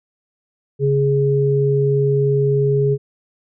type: tone pair together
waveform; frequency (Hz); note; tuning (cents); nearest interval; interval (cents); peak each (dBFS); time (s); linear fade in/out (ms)
sine; 138.59 / 415.3; C#3 / G#4; 0 / 0; octave + perfect fifth; 1900; -16; 0.79-2.98; 50
effects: none